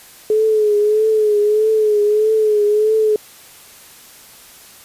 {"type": "tone with vibrato", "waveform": "sine", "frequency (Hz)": 426.2, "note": "G#4", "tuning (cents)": 45, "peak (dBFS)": -11, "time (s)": [0.3, 3.16], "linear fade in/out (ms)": 2, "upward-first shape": "triangle", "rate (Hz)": 1.6, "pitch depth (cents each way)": 57, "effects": ["white hiss -42 dBFS RMS until 4.84 s", "resampled to 32000 Hz"]}